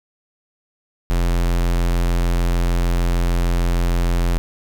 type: tone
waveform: square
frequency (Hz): 43.29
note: F1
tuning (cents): -14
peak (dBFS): -16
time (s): 1.1-4.38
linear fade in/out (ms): 0
effects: none